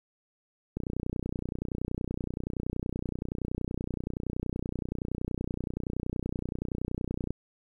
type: click train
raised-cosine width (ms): 3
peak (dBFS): -19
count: 201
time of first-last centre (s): 0.77-7.306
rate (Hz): 30.6
effects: 10-bit